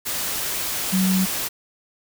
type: tone in noise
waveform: sine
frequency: 187.6 Hz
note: F#3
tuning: 24 cents sharp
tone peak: -17 dBFS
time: 0.92-1.26 s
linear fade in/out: 20 ms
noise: white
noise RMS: -26 dBFS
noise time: 0.05-1.49 s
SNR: +6 dB
effects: none